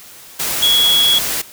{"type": "tone in noise", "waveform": "sine", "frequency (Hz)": 3345, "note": "G#7", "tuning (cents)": 12, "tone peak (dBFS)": -10, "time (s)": [0.62, 1.19], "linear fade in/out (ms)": 10, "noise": "white", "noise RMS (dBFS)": -20, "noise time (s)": [0.39, 1.42], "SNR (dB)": 7, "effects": ["white hiss -39 dBFS RMS until 1.52 s"]}